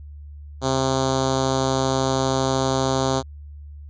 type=tone with notch filter; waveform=5% pulse; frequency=132.7 Hz; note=C3; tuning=25 cents sharp; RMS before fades=-21 dBFS; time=0.61-3.23 s; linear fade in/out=50 ms; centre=1900 Hz; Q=0.61; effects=added 73 Hz sine -36 dBFS peak until 3.89 s + resampled to 16000 Hz